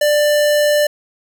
square tone, 592 Hz, D5, 14 cents sharp, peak -12 dBFS, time 0.01-0.87 s, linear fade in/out 5 ms, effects none

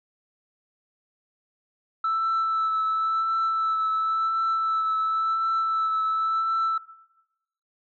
sine tone with vibrato, 1318.5 Hz, E6, in tune, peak -20 dBFS, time 2.04-6.78 s, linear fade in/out 5 ms, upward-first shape triangle, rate 0.94 Hz, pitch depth 18 cents each way, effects noise-tail reverb RT60 0.9 s tail -17 dB re dry + tanh soft clip ceiling -19 dBFS

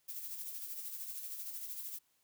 violet noise with tremolo, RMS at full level -42 dBFS, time 0.08-1.99 s, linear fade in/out 10 ms, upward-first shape sine, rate 13 Hz, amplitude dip 45%, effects white hiss -75 dBFS RMS until 2.23 s

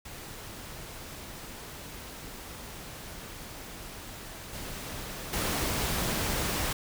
pink noise with level steps, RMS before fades -43 / -39 / -30 dBFS, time 0.05-6.73 s, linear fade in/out 5 ms, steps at 4.53 / 5.33 s, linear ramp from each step 2 ms, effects none

